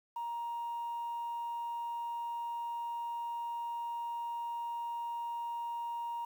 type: tone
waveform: sine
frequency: 940 Hz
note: A#5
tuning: 14 cents sharp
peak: -34 dBFS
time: 0.16-6.25 s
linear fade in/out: 5 ms
effects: tanh soft clip ceiling -33 dBFS + 10-bit